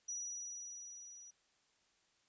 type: tone with level ramp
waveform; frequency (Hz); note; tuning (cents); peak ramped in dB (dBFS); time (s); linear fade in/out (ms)
sine; 5840; F#8; -24; -39 to -53; 0.08-1.31; 10
effects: white hiss -75 dBFS RMS until 2.28 s + resampled to 16000 Hz